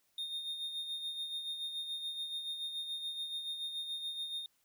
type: tone with tremolo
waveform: triangle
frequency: 3672 Hz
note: A#7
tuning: 27 cents flat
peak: -34 dBFS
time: 0.18-4.46 s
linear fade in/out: 2 ms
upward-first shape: sine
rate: 7 Hz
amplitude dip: 50%
effects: white hiss -75 dBFS RMS until 4.64 s